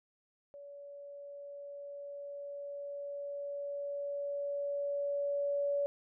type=tone with level ramp; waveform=sine; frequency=569 Hz; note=C#5; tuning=45 cents sharp; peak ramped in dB=-47 to -29 dBFS; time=0.54-5.86 s; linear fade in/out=0 ms; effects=none